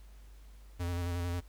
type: tone with vibrato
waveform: square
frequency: 87.31 Hz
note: F2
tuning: in tune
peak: -33 dBFS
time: 0.79-1.41 s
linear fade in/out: 20 ms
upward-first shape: square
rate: 11 Hz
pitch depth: 25 cents each way
effects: added 50 Hz sine -50 dBFS peak until 1.48 s + pink hiss -65 dBFS RMS until 1.48 s